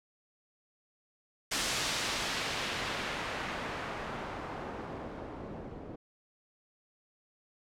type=noise with low-pass filter sweep; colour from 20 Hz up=white; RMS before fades=-37 dBFS; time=1.51-5.96 s; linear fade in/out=10 ms; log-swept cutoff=6700 to 400 Hz; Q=0.73; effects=none